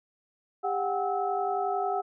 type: tone cluster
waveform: sine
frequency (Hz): 398.4 / 734 / 785 / 1300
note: G4 / F#5 / G5 / E6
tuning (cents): +28 / -14 / +2 / -24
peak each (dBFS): -32 / -28 / -35 / -36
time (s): 0.63-2.02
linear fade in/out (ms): 20
effects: none